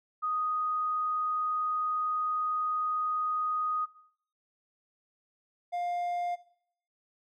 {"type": "tone pair in turn", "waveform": ["sine", "triangle"], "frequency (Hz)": [1244.5, 703.9], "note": ["D#6", "F5"], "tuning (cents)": [0, 13], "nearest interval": "minor seventh", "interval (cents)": 987, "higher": "first", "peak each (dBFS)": [-28, -28], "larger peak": "neither", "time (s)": [[0.22, 3.86], [5.72, 6.36]], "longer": "first", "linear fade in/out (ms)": 20, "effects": ["noise-tail reverb RT60 0.6 s tail -17 dB re dry"]}